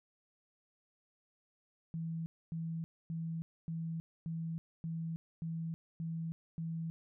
sine tone bursts, 163.9 Hz, E3, 10 cents flat, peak -36 dBFS, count 9, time 1.94-6.9 s, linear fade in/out 0 ms, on 320 ms, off 260 ms, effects none

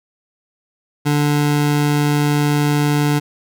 25% pulse tone, 146.83 Hz, D3, in tune, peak -10 dBFS, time 1.05-3.2 s, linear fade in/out 20 ms, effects none

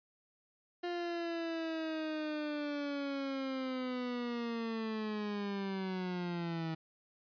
30% pulse linear sweep, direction down, 352.2 to 160 Hz, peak -33 dBFS, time 0.83-6.75 s, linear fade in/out 10 ms, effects resampled to 11025 Hz

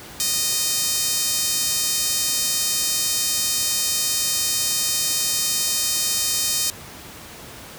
sawtooth tone with high-pass filter, 618 Hz, D#5, 12 cents flat, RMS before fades -22 dBFS, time 0.2-6.7 s, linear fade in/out 0 ms, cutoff 5700 Hz, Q 1.1, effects pink hiss -39 dBFS RMS until 7.78 s + high-pass 60 Hz 12 dB/octave

